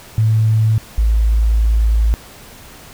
sine tone pair in turn, 110 / 55 Hz, A2 / A1, 0 / 0 cents, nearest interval octave, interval 1200 cents, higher first, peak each -10 dBFS, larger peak neither, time 0.18-0.78 / 0.98-2.14 s, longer second, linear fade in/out 0 ms, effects pink hiss -39 dBFS RMS until 2.93 s

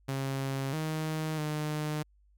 sawtooth tone with pitch steps, 135.5 / 156.7 / 151.9 Hz, C#3 / D#3 / D#3, -39 / +13 / -41 cents, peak -27 dBFS, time 0.08-2.03 s, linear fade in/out 10 ms, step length 650 ms, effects added 50 Hz sine -61 dBFS peak until 2.37 s

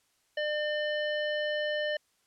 harmonic tone, 600 Hz, D5, 37 cents sharp, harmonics 1 / 3 / 5 / 7 / 9, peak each -30 / -34 / -38 / -49 / -55 dBFS, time 0.37-1.97 s, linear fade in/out 5 ms, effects white hiss -71 dBFS RMS until 2.26 s + low-pass 10000 Hz 12 dB/octave

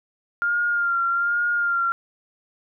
sine tone with vibrato, 1400 Hz, F6, 4 cents sharp, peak -19 dBFS, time 0.42-1.92 s, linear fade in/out 0 ms, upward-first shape sine, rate 1.2 Hz, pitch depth 32 cents each way, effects none

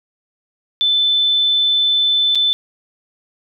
sine tone with dropouts, 3520 Hz, A7, in tune, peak -12 dBFS, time 0.81-2.53 s, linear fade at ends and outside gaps 0 ms, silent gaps 2.349-2.355 s, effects none

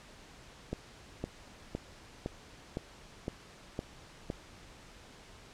click train, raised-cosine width 2 ms, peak -21 dBFS, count 8, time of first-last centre 0.73-4.301 s, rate 1.96 Hz, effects pink hiss -54 dBFS RMS until 5.53 s + low-pass 7000 Hz 12 dB/octave

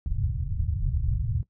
white low-pass noise, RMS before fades -27 dBFS, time 0.06-1.43 s, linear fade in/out 2 ms, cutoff 130 Hz, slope 48 dB/octave, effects noise-tail reverb RT60 0.1 s tail -17 dB re dry

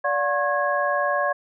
sine tone cluster, 579 / 719 / 1081 / 1658 Hz, D5 / F#5 / C#6 / G#6, -25 / -50 / -44 / -3 cents, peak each -24 / -27 / -25 / -26 dBFS, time 0.04-1.33 s, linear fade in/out 10 ms, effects none

